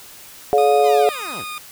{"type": "harmonic tone", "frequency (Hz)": 142.1, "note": "C#3", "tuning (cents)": 43, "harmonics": [3, 4, 5], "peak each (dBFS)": [-15, -19, -15], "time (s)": [0.53, 1.09], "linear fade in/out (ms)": 0}
{"type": "tone with vibrato", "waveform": "20% pulse", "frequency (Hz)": 1232, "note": "D#6", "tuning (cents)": -17, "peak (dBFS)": -23, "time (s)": [0.58, 1.58], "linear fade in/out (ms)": 0, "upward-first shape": "sine", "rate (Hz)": 1.7, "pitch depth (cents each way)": 16}
{"type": "linear sweep", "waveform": "10% pulse", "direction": "down", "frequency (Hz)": [1100, 45.85], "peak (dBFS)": -23, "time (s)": [0.82, 1.45], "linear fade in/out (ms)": 50}
{"effects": ["white hiss -41 dBFS RMS until 1.71 s"]}